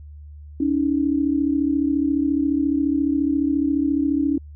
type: tone pair together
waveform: sine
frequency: 280.8 / 315.2 Hz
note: C#4 / D#4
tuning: +22 / +23 cents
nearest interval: major second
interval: 201 cents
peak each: -19 / -22 dBFS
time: 0.6-4.38 s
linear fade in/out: 5 ms
effects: added 74 Hz sine -37 dBFS peak until 4.55 s